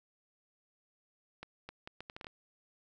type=accelerating click train; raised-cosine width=0.3 ms; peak=-28 dBFS; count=9; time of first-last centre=1.43-2.269 s; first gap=260 ms; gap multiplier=0.71; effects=none